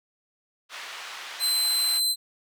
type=band-pass noise; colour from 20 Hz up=white; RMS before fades=-39 dBFS; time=0.69-2.01 s; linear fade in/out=50 ms; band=860 to 3200 Hz; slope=12 dB/octave
type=tone; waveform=sawtooth; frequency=4071 Hz; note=C8; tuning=48 cents flat; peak=-19 dBFS; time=1.39-2.16 s; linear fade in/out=50 ms
effects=none